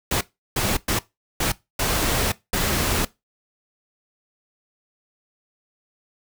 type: noise bursts at uneven times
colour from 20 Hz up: pink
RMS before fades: -22 dBFS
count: 6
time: 0.11-0.21 / 0.56-0.77 / 0.88-0.99 / 1.4-1.52 / 1.79-2.32 / 2.53-3.05 s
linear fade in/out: 5 ms
effects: noise-tail reverb RT60 0.2 s tail -19 dB re dry